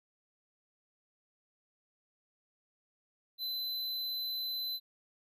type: tone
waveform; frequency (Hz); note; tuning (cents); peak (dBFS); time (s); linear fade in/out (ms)
square; 4031; B7; +35; -35; 3.38-4.8; 50
effects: none